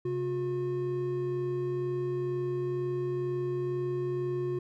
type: tone pair together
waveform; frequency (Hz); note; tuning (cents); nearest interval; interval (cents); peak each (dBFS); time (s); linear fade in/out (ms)
triangle; 134 / 359.9; C3 / F#4; +42 / -48; octave + perfect fourth; 1710; -33 / -28; 0.05-4.59; 5
effects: none